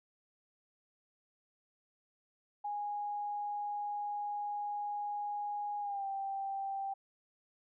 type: tone with pitch glide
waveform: sine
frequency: 825 to 784.6 Hz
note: G#5 to G5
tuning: -12 to +1 cents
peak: -35 dBFS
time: 2.64-6.94 s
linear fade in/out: 10 ms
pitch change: -87 cents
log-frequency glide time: 5.8-6.06 s
effects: none